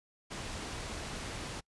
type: low-pass noise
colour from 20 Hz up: pink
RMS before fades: -41 dBFS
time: 0.3-1.61 s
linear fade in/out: 20 ms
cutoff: 8500 Hz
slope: 12 dB/octave
effects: noise-tail reverb RT60 0.1 s tail -24 dB re dry + resampled to 24000 Hz